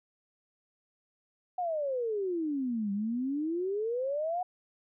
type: exponential two-way sweep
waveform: sine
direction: down then up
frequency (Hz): 740 to 196 to 740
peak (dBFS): -29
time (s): 1.58-4.43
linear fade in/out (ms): 5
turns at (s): 2.92
effects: none